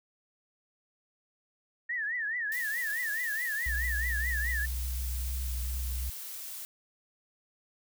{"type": "tone with vibrato", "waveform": "sine", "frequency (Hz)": 1817, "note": "A#6", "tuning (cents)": -45, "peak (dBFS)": -30, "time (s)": [1.89, 4.66], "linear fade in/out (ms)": 10, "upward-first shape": "triangle", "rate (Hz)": 4.7, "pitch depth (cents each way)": 180}
{"type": "noise", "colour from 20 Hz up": "blue", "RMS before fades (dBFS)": -41, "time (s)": [2.52, 6.65], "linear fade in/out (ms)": 0}
{"type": "tone with pitch glide", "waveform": "sine", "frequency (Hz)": [62.6, 63.18], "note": ["B1", "B1"], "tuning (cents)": [24, 40], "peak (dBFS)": -31, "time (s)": [3.66, 6.1], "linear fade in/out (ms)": 5, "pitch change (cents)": 16, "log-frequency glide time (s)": [3.95, 5.08]}
{"effects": []}